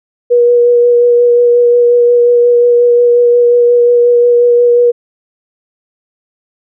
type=tone with vibrato; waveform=sine; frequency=481.2 Hz; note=B4; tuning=45 cents flat; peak=-4 dBFS; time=0.3-4.92 s; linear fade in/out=20 ms; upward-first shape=sine; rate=5.6 Hz; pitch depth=13 cents each way; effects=none